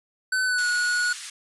square tone with pitch glide, 1516 to 1456.8 Hz, F#6 to F#6, +42 to -27 cents, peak -22 dBFS, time 0.32-1.13 s, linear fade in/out 5 ms, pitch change -69 cents, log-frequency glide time 0.44-0.67 s
white band-pass noise, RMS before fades -38 dBFS, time 0.58-1.3 s, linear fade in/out 5 ms, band 1400 to 9800 Hz, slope 24 dB/octave
effects resampled to 24000 Hz

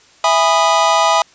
square chord, E major seventh, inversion none, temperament just, 659.3 / 824.1 / 988.9 / 1236.1 Hz, E5 / G#5 / B5 / D#6, 0 / -14 / +2 / -12 cents, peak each -17 dBFS, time 0.24-1.22 s, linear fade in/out 2 ms, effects white hiss -48 dBFS RMS until 1.34 s + resampled to 16000 Hz

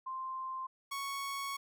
sine / sawtooth tone pair in turn, 1046.5 / 1108.7 Hz, C6 / C#6, 0 / 0 cents, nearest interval minor second, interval 100 cents, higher second, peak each -37 / -33 dBFS, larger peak second, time 0.06-0.67 / 0.91-1.57 s, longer second, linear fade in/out 10 ms, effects none

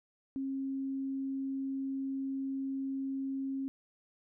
sine tone, 270 Hz, C#4, 45 cents flat, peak -33 dBFS, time 0.36-3.68 s, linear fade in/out 0 ms, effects none

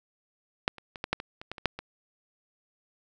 clicks, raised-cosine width 0.3 ms, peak -7 / -29 / -23 / -15 / -9 / -20 / -25 / -19 / -25 / -7 / -21 dBFS, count 11, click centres 0.679 / 0.783 / 0.958 / 1.041 / 1.13 / 1.201 / 1.415 / 1.516 / 1.582 / 1.657 / 1.79 s, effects none

